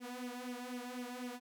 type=tone with flanger; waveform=sawtooth; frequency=247.5 Hz; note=B3; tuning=4 cents sharp; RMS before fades=-44 dBFS; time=0-1.4 s; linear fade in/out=50 ms; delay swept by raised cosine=0.34 to 2.94 ms; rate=4 Hz; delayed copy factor=+0.75; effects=none